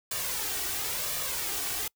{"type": "noise with flanger", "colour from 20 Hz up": "white", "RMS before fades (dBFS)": -32, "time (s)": [0.11, 1.88], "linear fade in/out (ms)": 5, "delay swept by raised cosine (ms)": [1.7, 2.68], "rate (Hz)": 0.96, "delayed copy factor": 0.55, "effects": ["noise-tail reverb RT60 0.1 s tail -26 dB re dry"]}